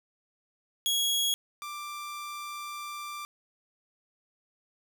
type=tone pair in turn; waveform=sawtooth; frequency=3322 / 1180.3 Hz; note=G#7 / D6; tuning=0 / +8 cents; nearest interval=octave + tritone; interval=1792 cents; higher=first; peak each=-22 / -33 dBFS; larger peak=first; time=0.86-1.34 / 1.62-3.25 s; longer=second; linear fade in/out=0 ms; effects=none